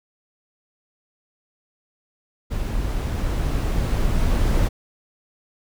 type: noise with level ramp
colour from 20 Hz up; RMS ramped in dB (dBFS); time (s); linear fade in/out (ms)
brown; -25 to -18; 2.5-4.69; 20
effects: none